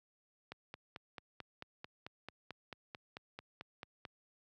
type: click train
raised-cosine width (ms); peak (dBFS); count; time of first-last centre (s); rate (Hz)
0.3; -29; 17; 0.52-4.052; 4.53
effects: high-pass 80 Hz 12 dB/octave